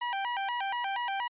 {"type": "tone with vibrato", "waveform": "sawtooth", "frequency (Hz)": 871, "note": "A5", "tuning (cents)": -18, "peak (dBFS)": -26, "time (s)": [0.01, 1.28], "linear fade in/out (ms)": 10, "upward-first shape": "square", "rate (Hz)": 4.2, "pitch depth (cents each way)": 180, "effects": ["resampled to 8000 Hz"]}